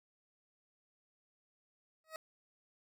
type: tone with exponential growth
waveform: 20% pulse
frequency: 635 Hz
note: D#5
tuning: 35 cents sharp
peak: -34 dBFS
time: 2.04-2.16 s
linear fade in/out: 1 ms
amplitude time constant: 24 ms
effects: none